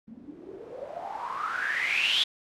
blue noise with low-pass filter sweep, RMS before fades -31 dBFS, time 0.07-2.24 s, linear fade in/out 10 ms, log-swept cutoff 210 to 3500 Hz, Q 9.7, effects none

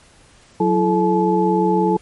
sine tone cluster, 183.1 / 335.9 / 432.8 / 860 Hz, F#3 / E4 / A4 / A5, -18 / +33 / -29 / -40 cents, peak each -19 dBFS, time 0.6-1.97 s, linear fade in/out 5 ms, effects pink hiss -50 dBFS RMS until 2.01 s + MP3 48 kbps

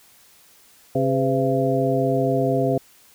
harmonic tone with a mistuned harmonic, 134.8 Hz, C#3, 48 cents flat, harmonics 1 / 2 / 3 / 4 / 5, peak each -24 / -24 / -24 / -24 / -24 dBFS, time 0.95-2.78 s, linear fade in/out 5 ms, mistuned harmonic 4, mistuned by -100 cents, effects white hiss -53 dBFS RMS until 3.14 s

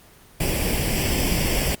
pink noise with comb filter, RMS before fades -22 dBFS, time 0.4-1.75 s, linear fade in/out 5 ms, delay 0.38 ms, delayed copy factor +0.7, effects pink hiss -50 dBFS RMS until 1.8 s + Opus 24 kbps

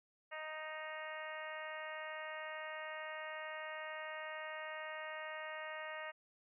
harmonic tone, 311.1 Hz, D#4, in tune, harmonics 2 / 3 / 4 / 5 / 6 / 7 / 8 / 9, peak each -48 / -52 / -51 / -54 / -48 / -53 / -59 / -56 dBFS, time 0.31-6.12 s, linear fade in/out 20 ms, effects none

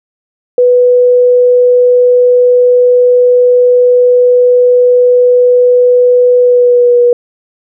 sine tone with pitch glide, 493.9 to 483.7 Hz, B4 to B4, 0 to -36 cents, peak -3 dBFS, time 0.58-7.13 s, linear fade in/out 2 ms, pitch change -36 cents, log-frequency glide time 6.4-7.01 s, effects none

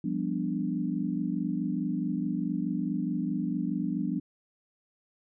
sine chord, G dominant seventh, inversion third, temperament equal with one note detuned, 174.61 / 199.31 / 246.9 / 293.7 Hz, F3 / G3 / B3 / D4, 0 / +29 / 0 / 0 cents, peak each -33 dBFS, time 0.04-4.2 s, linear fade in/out 5 ms, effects none

